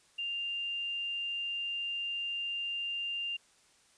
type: tone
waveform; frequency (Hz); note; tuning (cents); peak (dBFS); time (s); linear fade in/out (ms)
sine; 2794; F7; 0; -33; 0.18-3.37; 10
effects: white hiss -65 dBFS RMS until 3.97 s + resampled to 22050 Hz